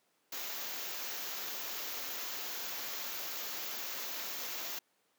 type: band-stop noise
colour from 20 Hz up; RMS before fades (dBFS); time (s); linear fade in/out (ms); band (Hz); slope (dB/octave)
white; -40; 0.32-4.79; 5; 7200 to 12000; 96
effects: pink hiss -74 dBFS RMS until 5.18 s + high-pass 300 Hz 12 dB/octave